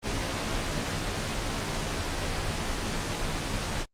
pink noise with comb filter, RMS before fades -29 dBFS, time 0.02-3.86 s, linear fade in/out 50 ms, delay 16 ms, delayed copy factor -0.95, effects low-pass 7000 Hz 12 dB/octave + Opus 24 kbps

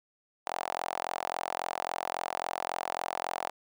sawtooth tone with high-pass filter, 43.65 Hz, F1, in tune, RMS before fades -35 dBFS, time 0.46-3.5 s, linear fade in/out 10 ms, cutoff 760 Hz, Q 4.1, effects none

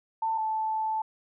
sine tone pair in turn, 892 / 875.7 Hz, A5 / A5, +23 / -8 cents, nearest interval unison, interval 31 cents, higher first, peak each -25 / -26 dBFS, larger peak first, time 0.22-0.38 / 0.38-1.02 s, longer second, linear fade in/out 5 ms, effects none

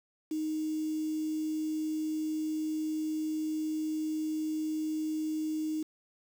sine tone with quantisation, 311.1 Hz, D#4, in tune, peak -30 dBFS, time 0.31-5.83 s, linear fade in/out 5 ms, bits 8, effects none

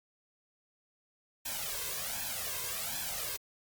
white noise with flanger, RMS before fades -37 dBFS, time 1.45-3.37 s, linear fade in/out 10 ms, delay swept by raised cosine 1.2 to 1.93 ms, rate 1.3 Hz, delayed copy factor +0.85, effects Opus 48 kbps

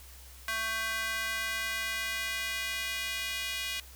square tone with high-pass filter sweep, 222.8 Hz, A3, 22 cents sharp, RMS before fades -34 dBFS, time 0.48-3.8 s, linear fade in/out 2 ms, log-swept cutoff 1500 to 2600 Hz, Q 2, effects added 64 Hz sine -50 dBFS peak until 3.95 s + white hiss -53 dBFS RMS until 3.95 s

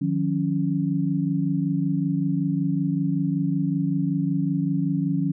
sine tone cluster, 155 / 180.3 / 277.9 Hz, D#3 / F#3 / C#4, -6 / -45 / +4 cents, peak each -25 dBFS, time 0.01-5.32 s, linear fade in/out 10 ms, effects none

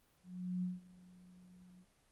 sine tone with ADSR envelope, 181.1 Hz, F#3, 37 cents flat, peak -34 dBFS, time 0.23-1.85 s, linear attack 400 ms, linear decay 170 ms, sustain -23 dB, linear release 36 ms, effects pink hiss -72 dBFS RMS until 2.11 s + Opus 24 kbps

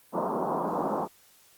white band-pass noise, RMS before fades -29 dBFS, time 0.12-1.08 s, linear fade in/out 50 ms, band 160 to 1100 Hz, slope 48 dB/octave, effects white hiss -59 dBFS RMS until 1.57 s + Opus 32 kbps

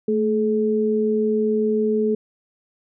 sine tone pair together, 220.2 / 427.2 Hz, A3 / G#4, +2 / +49 cents, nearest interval major seventh, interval 1147 cents, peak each -21 / -19 dBFS, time 0.08-2.15 s, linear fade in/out 5 ms, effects none

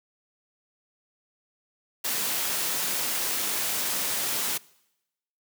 white noise, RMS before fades -28 dBFS, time 2.04-4.58 s, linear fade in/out 10 ms, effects noise-tail reverb RT60 0.9 s tail -23 dB re dry + high-pass 150 Hz 12 dB/octave

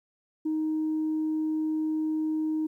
sine tone, 312.2 Hz, D#4, 6 cents sharp, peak -24 dBFS, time 0.45-2.67 s, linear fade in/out 10 ms, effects tanh soft clip ceiling -22 dBFS + 11-bit

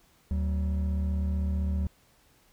triangle tone pair together, 75.01 / 189.5 Hz, D2 / F#3, +37 / +42 cents, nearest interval octave + major third, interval 1605 cents, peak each -24 / -32 dBFS, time 0.31-1.87 s, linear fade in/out 0 ms, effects pink hiss -63 dBFS RMS until 2.52 s

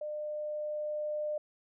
sine tone with level ramp, 602 Hz, D5, 43 cents sharp, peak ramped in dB -35 to -31 dBFS, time 0.01-1.38 s, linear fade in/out 5 ms, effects none

